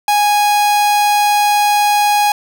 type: tone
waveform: 45% pulse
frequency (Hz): 828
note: G#5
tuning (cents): -5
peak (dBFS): -10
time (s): 0.08-2.32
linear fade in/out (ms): 2
effects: none